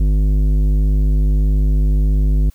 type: tone with tanh clipping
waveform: sine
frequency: 50.8 Hz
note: G#1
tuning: 38 cents flat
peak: -13 dBFS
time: 0-2.5 s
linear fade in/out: 5 ms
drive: 12 dB
effects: white hiss -55 dBFS RMS until 2.54 s